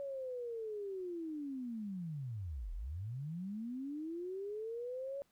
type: linear two-way sweep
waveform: sine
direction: down then up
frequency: 565 to 36.71 to 565 Hz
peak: -39 dBFS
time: 0-5.22 s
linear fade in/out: 0 ms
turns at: 2.73 s
effects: pink hiss -75 dBFS RMS until 5.31 s